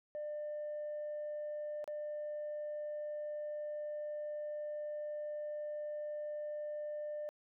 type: tone with dropouts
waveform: sine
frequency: 598 Hz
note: D5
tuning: 31 cents sharp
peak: -37 dBFS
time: 0.15-7.29 s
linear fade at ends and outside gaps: 0 ms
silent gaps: 1.842-1.877 s
effects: tanh soft clip ceiling -36 dBFS